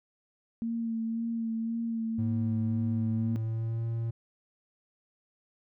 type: tone with vibrato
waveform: sine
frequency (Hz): 227.9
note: A#3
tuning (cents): -39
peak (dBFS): -29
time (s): 0.62-3.36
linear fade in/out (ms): 0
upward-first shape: sine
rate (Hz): 1.9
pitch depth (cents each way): 24
type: tone with pitch glide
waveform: triangle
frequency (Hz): 107.8 to 114.87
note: A2 to A#2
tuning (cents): -35 to -25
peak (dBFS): -27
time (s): 2.18-4.11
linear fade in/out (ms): 10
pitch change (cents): +110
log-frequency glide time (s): 2.95-3.85
effects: none